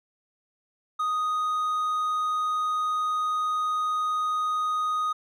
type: tone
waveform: triangle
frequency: 1244.5 Hz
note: D#6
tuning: in tune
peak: -22 dBFS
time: 0.99-5.13 s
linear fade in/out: 10 ms
effects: none